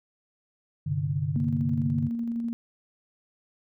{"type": "chord", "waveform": "sine", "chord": "G suspended fourth", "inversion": "none", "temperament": "equal", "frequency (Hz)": [98, 130.81, 146.83], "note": ["G2", "C3", "D3"], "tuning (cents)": [0, 0, 0], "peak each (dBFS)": [-32, -31, -27], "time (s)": [0.86, 2.09], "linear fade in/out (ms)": 10}
{"type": "tone with tremolo", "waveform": "sine", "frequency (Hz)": 233.1, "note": "A#3", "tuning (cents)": 0, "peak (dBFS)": -26, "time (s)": [1.36, 2.53], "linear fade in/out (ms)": 0, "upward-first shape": "square", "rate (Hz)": 12, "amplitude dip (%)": 25}
{"effects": []}